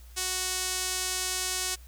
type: tone with band-pass filter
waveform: sawtooth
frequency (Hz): 370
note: F#4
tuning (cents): 0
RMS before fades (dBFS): -31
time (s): 0.16-1.76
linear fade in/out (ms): 20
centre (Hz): 7600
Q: 1.1
effects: added 60 Hz sine -46 dBFS peak until 1.87 s + white hiss -58 dBFS RMS until 1.87 s